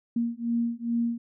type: beating tone pair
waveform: sine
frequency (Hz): 233.1 / 235.5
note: A#3 / A#3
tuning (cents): 0 / +18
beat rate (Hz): 2.4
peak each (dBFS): -28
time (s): 0.16-1.18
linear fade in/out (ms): 5
effects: none